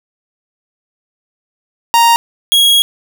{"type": "tone pair in turn", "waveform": "45% pulse", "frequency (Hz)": [932.3, 3308], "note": ["A#5", "G#7"], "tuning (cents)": [0, -8], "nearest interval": "octave + minor seventh", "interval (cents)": 2192, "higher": "second", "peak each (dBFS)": -6, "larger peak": "neither", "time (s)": [[1.94, 2.16], [2.52, 2.82]], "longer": "second", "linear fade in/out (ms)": 0, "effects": []}